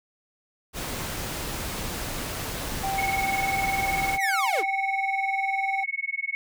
pink noise, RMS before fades -32 dBFS, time 0.73-4.19 s, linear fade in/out 50 ms
triangle tone, 779 Hz, G5, 11 cents flat, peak -24 dBFS, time 2.83-5.84 s, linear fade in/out 10 ms
sine tone with tremolo, 2200 Hz, C#7, 14 cents flat, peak -23 dBFS, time 2.98-6.35 s, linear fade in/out 0 ms, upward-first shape sine, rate 20 Hz, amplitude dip 100%
45% pulse linear sweep, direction down, 2093 to 274.5 Hz, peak -25 dBFS, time 4.18-4.64 s, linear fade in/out 50 ms
effects none

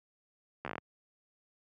slowing click train, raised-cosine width 0.5 ms, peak -22 dBFS, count 8, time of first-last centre 0.65-0.781 s, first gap 13 ms, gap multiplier 1.12, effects high-pass 100 Hz 12 dB/octave

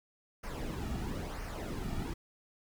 brown noise with flanger, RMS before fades -38 dBFS, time 0.43-2.14 s, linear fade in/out 10 ms, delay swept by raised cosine 0.26 to 1.96 ms, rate 1 Hz, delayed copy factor -0.6, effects none

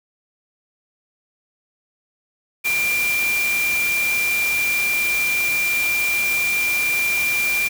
sine tone in noise, 2380 Hz, D7, 22 cents sharp, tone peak -18 dBFS, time 2.64-7.69 s, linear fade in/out 20 ms, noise white, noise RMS -27 dBFS, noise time 2.64-7.69 s, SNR +6 dB, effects none

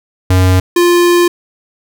square tone pair in turn, 92.5 / 349.2 Hz, F#2 / F4, 0 / 0 cents, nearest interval octave + major seventh, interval 2300 cents, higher second, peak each -7 dBFS, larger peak neither, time 0.3-0.6 / 0.76-1.28 s, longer second, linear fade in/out 5 ms, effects none

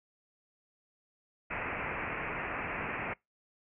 white low-pass noise, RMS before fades -37 dBFS, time 1.5-3.14 s, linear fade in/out 10 ms, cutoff 2600 Hz, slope 96 dB/octave, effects noise-tail reverb RT60 0.2 s tail -26 dB re dry

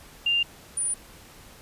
sine tone pair in turn, 2794 / 9439 Hz, F7 / D9, 0 / +8 cents, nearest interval octave + major sixth, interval 2108 cents, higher second, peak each -20 / -24 dBFS, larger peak first, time 0.26-0.43 / 0.77-0.94 s, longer neither, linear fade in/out 5 ms, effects pink hiss -49 dBFS RMS until 1.61 s + resampled to 32000 Hz

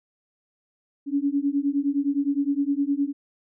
sine beating tone pair, 277.6 / 287.3 Hz, C#4 / D4, +3 / -38 cents, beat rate 9.7 Hz, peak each -24 dBFS, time 1.06-3.13 s, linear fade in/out 50 ms, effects none

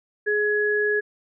sine tone pair together, 418.7 / 1682 Hz, G#4 / G#6, +14 / +22 cents, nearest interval 2 octaves, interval 2408 cents, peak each -22 dBFS, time 0.26-1.01 s, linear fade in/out 20 ms, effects none

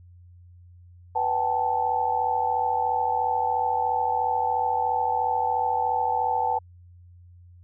sine tone cluster, 494.4 / 761 / 804 / 878 Hz, B4 / F#5 / G5 / A5, +2 / +48 / +44 / -4 cents, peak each -32 / -27 / -30 / -24 dBFS, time 1.15-6.59 s, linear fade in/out 10 ms, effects added 88 Hz sine -47 dBFS peak until 7.63 s

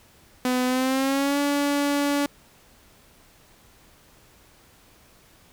sawtooth tone with pitch glide, 251.9 to 286 Hz, B3 to D4, +34 to -46 cents, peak -17 dBFS, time 0.45-2.26 s, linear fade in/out 2 ms, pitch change +220 cents, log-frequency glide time 0.66-1.39 s, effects pink hiss -55 dBFS RMS until 5.52 s

